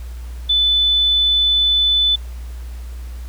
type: tone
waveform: sine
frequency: 3500 Hz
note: A7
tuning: 10 cents flat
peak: -12 dBFS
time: 0.49-2.16 s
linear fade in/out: 10 ms
effects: added 60 Hz sine -27 dBFS peak until 3.28 s + pink hiss -46 dBFS RMS until 3.28 s